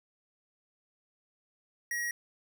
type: tone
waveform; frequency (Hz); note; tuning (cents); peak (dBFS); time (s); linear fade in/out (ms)
square; 1900; A#6; +33; -32; 1.91-2.11; 2
effects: none